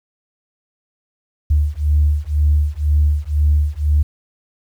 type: beating tone pair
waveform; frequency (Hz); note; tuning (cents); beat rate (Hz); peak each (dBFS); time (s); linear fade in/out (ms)
sine; 73.42 / 75.42; D2 / D2; 0 / +47; 2; -15; 1.5-4.03; 10
effects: tanh soft clip ceiling -5 dBFS + 8-bit